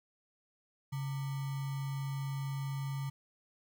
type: tone with sample-and-hold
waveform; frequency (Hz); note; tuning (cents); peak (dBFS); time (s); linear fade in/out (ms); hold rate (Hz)
sine; 137.7; C#3; -11; -34; 0.92-3.1; 10; 1050
effects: none